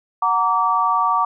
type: chord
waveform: sine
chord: Gb augmented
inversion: none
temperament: just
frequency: 740 / 925 / 1156.2 Hz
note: Gb5 / Bb5 / D6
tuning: 0 / -14 / -27 cents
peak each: -23 / -20 / -17 dBFS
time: 0.22-1.25 s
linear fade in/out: 5 ms
effects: none